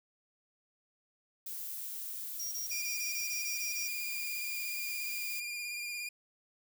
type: noise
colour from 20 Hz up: violet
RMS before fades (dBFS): -41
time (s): 1.46-5.4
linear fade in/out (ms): 5
type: tone bursts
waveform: sine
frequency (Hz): 5660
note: F8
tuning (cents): +22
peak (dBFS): -37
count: 10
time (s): 2.39-3.879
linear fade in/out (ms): 10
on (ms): 130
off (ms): 21
type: tone with vibrato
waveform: sawtooth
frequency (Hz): 2413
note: D7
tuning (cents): +46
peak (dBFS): -34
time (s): 2.71-6.09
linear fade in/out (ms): 5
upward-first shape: square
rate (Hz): 17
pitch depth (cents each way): 21
effects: none